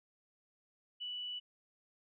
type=tone; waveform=sine; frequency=2960 Hz; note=F#7; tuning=in tune; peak=-39 dBFS; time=1-1.4 s; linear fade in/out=20 ms; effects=none